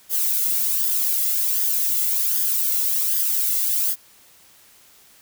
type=noise with flanger; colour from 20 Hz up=violet; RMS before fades=-21 dBFS; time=0.09-3.96 s; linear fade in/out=50 ms; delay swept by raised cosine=0.6 to 1.48 ms; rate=1.3 Hz; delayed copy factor=+0.5; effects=white hiss -52 dBFS RMS until 5.21 s